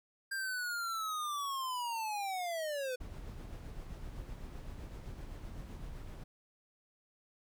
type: linear sweep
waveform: square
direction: down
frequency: 1600 to 493.9 Hz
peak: -36 dBFS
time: 0.31-2.96 s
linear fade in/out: 10 ms
type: noise with tremolo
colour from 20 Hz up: brown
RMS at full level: -44 dBFS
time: 3-6.24 s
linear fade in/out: 10 ms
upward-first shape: sine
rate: 7.8 Hz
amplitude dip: 30%
effects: none